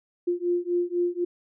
sine beating tone pair, 349.2 / 353.2 Hz, F4 / F4, 0 / +20 cents, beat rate 4 Hz, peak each -26 dBFS, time 0.27-1.25 s, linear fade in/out 10 ms, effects none

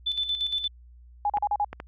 sine tone with tremolo, 3514 Hz, A7, 3 cents flat, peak -23 dBFS, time 0.06-0.68 s, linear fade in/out 10 ms, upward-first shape square, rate 8.6 Hz, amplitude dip 60%
sine tone bursts, 826 Hz, G#5, 10 cents flat, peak -21 dBFS, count 5, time 1.25-1.646 s, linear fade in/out 2 ms, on 48 ms, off 39 ms
clicks, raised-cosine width 0.5 ms, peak -20 dBFS, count 3, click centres 1.372 / 1.73 / 1.801 s
effects added 60 Hz sine -47 dBFS peak until 1.87 s + MP3 64 kbps

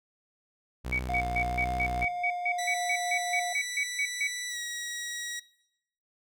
sawtooth tone with vibrato, 61.74 Hz, B1, in tune, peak -29 dBFS, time 0.84-2.06 s, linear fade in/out 20 ms, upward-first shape triangle, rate 1.4 Hz, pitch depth 40 cents each way
sine tone bursts, 2260 Hz, C#7, 33 cents sharp, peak -26 dBFS, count 16, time 0.92-4.274 s, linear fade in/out 5 ms, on 69 ms, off 150 ms
triangle tone with tremolo, 710 Hz, F5, 28 cents sharp, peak -27 dBFS, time 1.09-3.53 s, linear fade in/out 5 ms, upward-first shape triangle, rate 3.6 Hz, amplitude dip 25%
15% pulse tone with pitch glide, 1971 to 1909.4 Hz, B6 to A#6, -4 to +41 cents, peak -27 dBFS, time 2.58-5.4 s, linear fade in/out 10 ms, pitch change -55 cents, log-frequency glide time 4.49-4.58 s
effects noise-tail reverb RT60 0.8 s tail -21 dB re dry

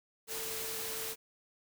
sine tone in noise, 446 Hz, A4, 23 cents sharp, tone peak -45 dBFS, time 0.27-1.16 s, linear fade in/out 50 ms, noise white, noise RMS -39 dBFS, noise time 0.27-1.16 s, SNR -9 dB, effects none

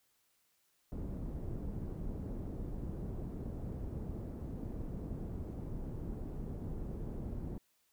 pink low-pass noise, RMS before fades -41 dBFS, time 0.92-7.58 s, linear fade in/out 2 ms, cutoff 330 Hz, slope 12 dB/octave, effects white hiss -75 dBFS RMS until 7.92 s

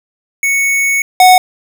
square tone pair in turn, 2217 / 737.7 Hz, C#7 / F#5, 0 / -5 cents, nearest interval octave + perfect fifth, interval 1905 cents, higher first, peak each -11 / -3 dBFS, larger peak second, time 0.43-1.02 / 1.2-1.38 s, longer first, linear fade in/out 2 ms, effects none

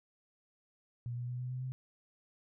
sine tone with pitch steps, 120.2 / 121.95 / 123.72 / 125.52 / 127.35 / 129.2 Hz, B2 / B2 / B2 / B2 / C3 / C3, -46 / -21 / +3 / +28 / -46 / -21 cents, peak -36 dBFS, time 1.06-1.72 s, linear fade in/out 0 ms, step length 110 ms, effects none

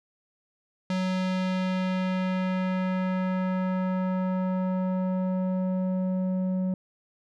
square tone with low-pass filter sweep, 185.7 Hz, F#3, 7 cents sharp, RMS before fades -27 dBFS, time 0.9-6.74 s, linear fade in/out 2 ms, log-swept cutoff 4800 to 420 Hz, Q 1, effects none

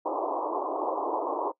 white band-pass noise, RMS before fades -30 dBFS, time 0.05-1.52 s, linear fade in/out 10 ms, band 290 to 1100 Hz, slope 96 dB/octave, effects noise-tail reverb RT60 0.1 s tail -21 dB re dry

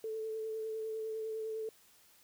sine tone with vibrato, 440 Hz, A4, in tune, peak -36 dBFS, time 0.04-1.69 s, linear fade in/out 2 ms, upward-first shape triangle, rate 9.9 Hz, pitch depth 22 cents each way, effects white hiss -64 dBFS RMS until 2.23 s

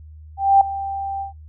sine tone with ADSR envelope, 787 Hz, G5, 7 cents sharp, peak -7 dBFS, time 0.37-1.33 s, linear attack 240 ms, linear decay 4 ms, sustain -16 dB, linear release 120 ms, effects noise-tail reverb RT60 0.2 s tail -25 dB re dry + added 77 Hz sine -38 dBFS peak until 1.48 s

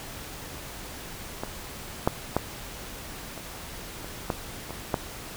clicks, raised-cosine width 1 ms, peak -16 / -6 / -8 / -24 / -25 / -11 / -21 / -9 dBFS, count 8, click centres 1.435 / 2.075 / 2.366 / 3.377 / 4.045 / 4.302 / 4.707 / 4.942 s, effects pink hiss -40 dBFS RMS until 5.36 s

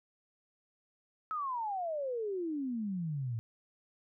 sine exponential sweep, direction down, 1305 to 110 Hz, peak -33 dBFS, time 1.31-3.39 s, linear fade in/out 0 ms, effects none

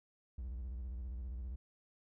triangle tone with vibrato, 61.74 Hz, B1, in tune, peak -38 dBFS, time 0.38-1.56 s, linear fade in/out 5 ms, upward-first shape square, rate 15 Hz, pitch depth 150 cents each way, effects none

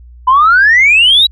sine exponential sweep, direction up, 987.8 to 3958 Hz, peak -3 dBFS, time 0.27-1.27 s, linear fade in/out 10 ms, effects tanh soft clip ceiling 0 dBFS + added 60 Hz sine -33 dBFS peak until 1.31 s

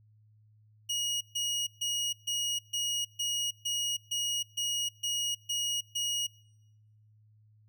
25% pulse tone bursts, 2891 Hz, F#7, 41 cents flat, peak -26 dBFS, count 12, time 0.89-6.27 s, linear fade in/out 10 ms, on 320 ms, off 140 ms, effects noise-tail reverb RT60 1.0 s tail -26 dB re dry + added 107 Hz sine -59 dBFS peak until 7.68 s

